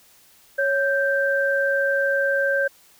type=tone pair together; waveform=sine; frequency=554.4 / 1568.1 Hz; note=C#5 / G6; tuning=0 / 0 cents; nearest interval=octave + tritone; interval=1800 cents; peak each=-21 / -21 dBFS; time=0.58-2.68 s; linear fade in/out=10 ms; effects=white hiss -54 dBFS RMS until 2.99 s